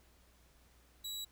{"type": "tone", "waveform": "sawtooth", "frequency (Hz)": 3900, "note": "B7", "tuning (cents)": -23, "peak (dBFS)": -37, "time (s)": [1.04, 1.25], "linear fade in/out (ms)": 10, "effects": ["added 60 Hz sine -66 dBFS peak until 1.31 s", "pink hiss -68 dBFS RMS until 1.31 s"]}